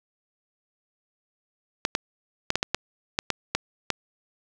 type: clicks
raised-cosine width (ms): 0.2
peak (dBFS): -5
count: 10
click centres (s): 1.851 / 1.951 / 2.504 / 2.556 / 2.629 / 2.746 / 3.189 / 3.303 / 3.55 / 3.903
effects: none